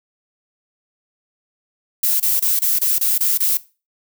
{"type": "noise bursts", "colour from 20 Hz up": "violet", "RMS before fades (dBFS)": -17, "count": 8, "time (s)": [2.03, 3.572], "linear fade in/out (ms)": 5, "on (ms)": 170, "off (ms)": 26, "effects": ["noise-tail reverb RT60 0.3 s tail -18 dB re dry"]}